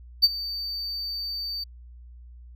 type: tone with ADSR envelope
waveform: triangle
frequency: 4597 Hz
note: D8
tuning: 38 cents flat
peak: -10 dBFS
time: 0.22-1.64 s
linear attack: 21 ms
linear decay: 36 ms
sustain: -18 dB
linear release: 7 ms
effects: added 60 Hz sine -43 dBFS peak until 2.55 s